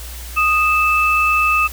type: tone pair together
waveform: sine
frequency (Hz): 1240.3 / 2628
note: D#6 / E7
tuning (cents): -6 / -6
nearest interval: octave + minor second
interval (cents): 1300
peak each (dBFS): -15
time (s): 0.36-1.68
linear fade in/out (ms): 20
effects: added 60 Hz sine -30 dBFS peak until 1.72 s + white hiss -35 dBFS RMS until 1.72 s